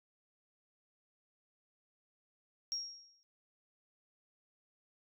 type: tone with exponential decay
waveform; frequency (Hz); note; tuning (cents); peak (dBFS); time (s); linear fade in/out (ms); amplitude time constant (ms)
sine; 5588; F8; 0; -32; 2.72-3.23; 0; 110
effects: tanh soft clip ceiling -28 dBFS